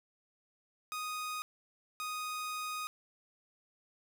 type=tone bursts at uneven times; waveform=sawtooth; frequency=1244.5 Hz; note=D#6; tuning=in tune; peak=-33 dBFS; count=2; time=0.92-1.42 / 2-2.87 s; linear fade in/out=0 ms; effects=none